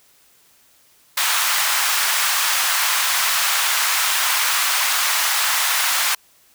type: high-pass noise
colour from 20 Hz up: pink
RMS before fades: -19 dBFS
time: 1.17-6.15 s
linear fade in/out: 5 ms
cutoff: 970 Hz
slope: 24 dB/octave
effects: white hiss -55 dBFS RMS until 6.54 s